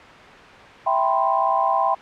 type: chord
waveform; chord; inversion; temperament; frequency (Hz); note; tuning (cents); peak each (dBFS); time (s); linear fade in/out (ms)
sine; C major seventh; first; equal; 659.3 / 784 / 987.8 / 1046.5; E5 / G5 / B5 / C6; 0 / 0 / 0 / 0; -24 / -21 / -23 / -22; 0.86-1.95; 10
effects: white hiss -41 dBFS RMS until 2.01 s + low-pass 2000 Hz 12 dB/octave